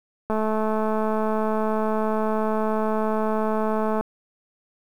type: click train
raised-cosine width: 1 ms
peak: -12 dBFS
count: 806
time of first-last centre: 0.3-4.01 s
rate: 217 Hz
effects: 8-bit